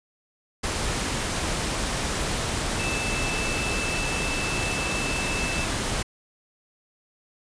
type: tone in noise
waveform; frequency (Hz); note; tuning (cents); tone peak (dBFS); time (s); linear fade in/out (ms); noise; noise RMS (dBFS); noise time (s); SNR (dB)
sine; 2637; E7; 0; -30; 2.79-5.65; 10; pink; -27; 0.63-6.03; -6
effects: resampled to 22050 Hz